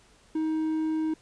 triangle tone, 315.1 Hz, D#4, 22 cents sharp, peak -23 dBFS, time 0.35-1.14 s, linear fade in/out 5 ms, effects pink hiss -59 dBFS RMS until 1.21 s + resampled to 22050 Hz

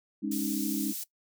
sine chord, Ab suspended fourth, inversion none, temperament equal, 207.7 / 277.2 / 311.1 Hz, Ab3 / Db4 / Eb4, 0 / 0 / 0 cents, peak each -33 dBFS, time 0.22-0.93 s, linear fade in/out 20 ms
white high-pass noise, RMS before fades -37 dBFS, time 0.31-1.04 s, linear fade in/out 10 ms, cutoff 5000 Hz, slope 12 dB/octave
effects noise-tail reverb RT60 0.1 s tail -18 dB re dry

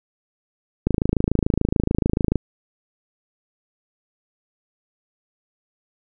click train, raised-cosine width 3 ms, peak -5 dBFS, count 41, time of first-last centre 0.87-2.357 s, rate 26.9 Hz, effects none

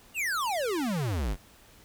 square exponential sweep, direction down, 2918 to 42.12 Hz, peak -28 dBFS, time 0.14-1.37 s, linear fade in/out 50 ms, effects pink hiss -56 dBFS RMS until 1.84 s

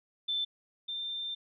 sine tone pair in turn, 3536 / 3585 Hz, A7 / A7, +8 / +32 cents, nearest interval unison, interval 24 cents, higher second, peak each -29 / -34 dBFS, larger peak first, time 0.28-0.45 / 0.88-1.35 s, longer second, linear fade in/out 10 ms, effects none

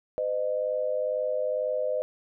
sine tone pair together, 510 / 612.1 Hz, C5 / D#5, -44 / -28 cents, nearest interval minor third, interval 316 cents, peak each -28 dBFS, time 0.18-2.02 s, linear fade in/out 0 ms, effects none

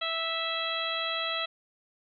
harmonic tone, 657 Hz, E5, 6 cents flat, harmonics 1 / 2 / 3 / 4 / 5 / 6, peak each -37 / -35 / -38 / -37 / -34 / -36 dBFS, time 0.01-1.46 s, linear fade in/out 10 ms, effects none

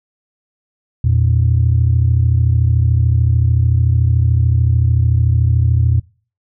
sine tone pair together, 84.2 / 117.78 Hz, E2 / A#2, +37 / +18 cents, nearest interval tritone, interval 581 cents, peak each -12 dBFS, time 1.04-6 s, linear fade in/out 5 ms, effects noise-tail reverb RT60 0.4 s tail -24 dB re dry + tanh soft clip ceiling -4 dBFS

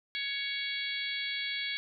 harmonic tone, 558 Hz, C#5, 11 cents sharp, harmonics 3 / 4 / 5 / 6 / 7 / 8, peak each -41 / -36 / -48 / -37 / -41 / -43 dBFS, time 0.15-1.77 s, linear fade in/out 0 ms, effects none

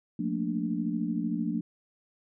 sine chord, Bb major seventh, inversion second, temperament equal with one note detuned, 177.46 / 220 / 233.1 / 293.7 Hz, F3 / A3 / Bb3 / D4, +28 / 0 / 0 / 0 cents, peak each -33 dBFS, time 0.19-1.61 s, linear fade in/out 5 ms, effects none

